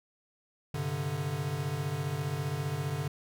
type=chord; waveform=square; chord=G suspended fourth; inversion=none; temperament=equal with one note detuned; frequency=98 / 131.8 / 146.83 Hz; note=G2 / C3 / D3; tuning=0 / +13 / 0 cents; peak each=-40 / -37 / -34 dBFS; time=0.74-3.08 s; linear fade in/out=5 ms; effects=none